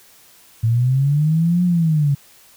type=linear two-way sweep; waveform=sine; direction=up then down; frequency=110.3 to 180.2 to 138 Hz; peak=-13 dBFS; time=0.63-2.15 s; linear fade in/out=10 ms; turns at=1.64 s; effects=white hiss -49 dBFS RMS until 2.56 s